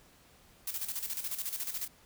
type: noise with tremolo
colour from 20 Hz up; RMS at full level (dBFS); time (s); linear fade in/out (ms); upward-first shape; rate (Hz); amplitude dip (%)
blue; -35; 0.67-1.88; 5; square; 14; 65
effects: pink hiss -61 dBFS RMS until 2.05 s